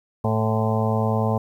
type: harmonic tone with a mistuned harmonic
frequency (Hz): 110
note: A2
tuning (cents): 0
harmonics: 1 / 2 / 4 / 5 / 6 / 7 / 8 / 9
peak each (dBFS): -22 / -25 / -28 / -29 / -30 / -30 / -31 / -32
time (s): 0.24-1.38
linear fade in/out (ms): 5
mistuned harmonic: 9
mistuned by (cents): +66
effects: 9-bit